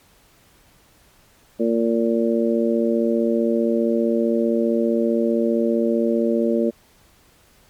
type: harmonic tone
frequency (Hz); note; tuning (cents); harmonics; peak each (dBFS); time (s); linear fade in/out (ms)
115.3; A#2; -19; 2 / 3 / 4 / 5; -20 / -22 / -23 / -24; 1.59-6.71; 20
effects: pink hiss -55 dBFS RMS until 7.69 s + MP3 96 kbps